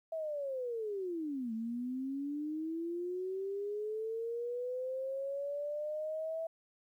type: linear two-way sweep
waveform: sine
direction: down then up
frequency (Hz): 657 to 220 to 657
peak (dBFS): -35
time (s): 0.12-6.47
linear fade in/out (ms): 5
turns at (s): 1.53
effects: 12-bit